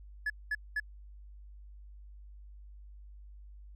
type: tone bursts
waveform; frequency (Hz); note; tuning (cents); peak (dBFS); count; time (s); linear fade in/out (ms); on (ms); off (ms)
triangle; 1708; G#6; +48; -27; 3; 0.26-0.8; 5; 40; 210
effects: tanh soft clip ceiling -24 dBFS + added 50 Hz sine -48 dBFS peak until 3.75 s